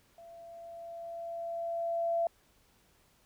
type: tone with level ramp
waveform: sine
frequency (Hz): 675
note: E5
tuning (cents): +41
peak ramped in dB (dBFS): -49 to -26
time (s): 0.18-2.27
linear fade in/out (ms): 2
effects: pink hiss -67 dBFS RMS until 3.25 s